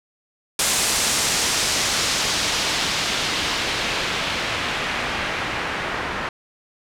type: noise with low-pass filter sweep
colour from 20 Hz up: white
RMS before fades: -23 dBFS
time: 0.59-6.29 s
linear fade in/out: 2 ms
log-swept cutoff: 8900 to 1700 Hz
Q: 0.99
effects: none